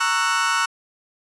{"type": "chord", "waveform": "35% pulse", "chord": "F# dominant seventh", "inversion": "first", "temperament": "just", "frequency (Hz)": [925, 1110, 1332, 1480], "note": ["A#5", "C#6", "E6", "F#6"], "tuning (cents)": [-14, 2, 18, 0], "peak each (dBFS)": [-25, -23, -22, -21], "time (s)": [0, 0.66], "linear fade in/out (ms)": 10, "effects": ["resampled to 22050 Hz"]}